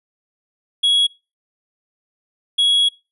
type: tone pair in turn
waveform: triangle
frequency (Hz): 3333 / 3333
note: G#7 / G#7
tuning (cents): +5 / +5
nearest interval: unison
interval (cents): 0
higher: neither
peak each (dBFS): -11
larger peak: neither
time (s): 0.83-1.07 / 2.58-2.89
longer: second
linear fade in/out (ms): 10
effects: noise-tail reverb RT60 0.3 s tail -25 dB re dry + resampled to 32000 Hz